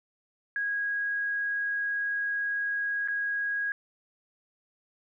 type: tone with dropouts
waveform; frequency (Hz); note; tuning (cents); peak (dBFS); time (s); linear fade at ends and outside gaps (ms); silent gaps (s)
sine; 1647; G#6; -15; -27; 0.56-3.72; 1; 3.076-3.084
effects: none